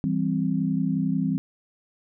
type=chord; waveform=sine; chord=C major; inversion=first; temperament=equal; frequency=164.81 / 196 / 261.6 Hz; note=E3 / G3 / C4; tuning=0 / 0 / 0 cents; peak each=-26 dBFS; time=0.04-1.38 s; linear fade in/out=0 ms; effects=none